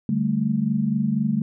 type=chord; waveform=sine; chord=D suspended fourth; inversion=none; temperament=equal; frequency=146.83 / 196 / 220 Hz; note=D3 / G3 / A3; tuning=0 / 0 / 0 cents; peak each=-26 / -24 / -22 dBFS; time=0.09-1.42 s; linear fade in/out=2 ms; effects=none